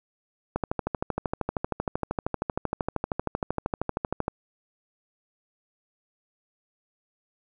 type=click train; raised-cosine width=1 ms; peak=-12 dBFS; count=49; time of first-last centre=0.56-4.281 s; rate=12.9 Hz; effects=none